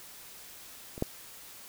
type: clicks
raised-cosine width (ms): 2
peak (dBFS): -28 / -14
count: 2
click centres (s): 0.979 / 1.024
effects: white hiss -49 dBFS RMS until 1.68 s